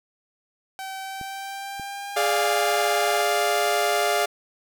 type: tone with pitch glide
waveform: sawtooth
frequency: 769 to 813.3 Hz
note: G5 to G#5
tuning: -33 to -36 cents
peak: -28 dBFS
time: 0.79-3.21 s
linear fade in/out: 0 ms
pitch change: +97 cents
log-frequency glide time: 1-2.4 s
type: clicks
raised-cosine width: 3 ms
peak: -27 dBFS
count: 2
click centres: 1.213 / 1.797 s
type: chord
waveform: sawtooth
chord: D diminished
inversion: second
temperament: equal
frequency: 415.3 / 587.3 / 698.5 Hz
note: Ab4 / D5 / F5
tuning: 0 / 0 / 0 cents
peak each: -22 / -22 / -19 dBFS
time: 2.16-4.26 s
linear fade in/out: 10 ms
effects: none